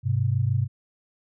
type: tone pair together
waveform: sine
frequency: 102 / 128.67 Hz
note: G#2 / C3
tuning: -31 / -29 cents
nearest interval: major third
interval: 402 cents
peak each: -23 dBFS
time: 0.03-0.68 s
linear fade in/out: 50 ms
effects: none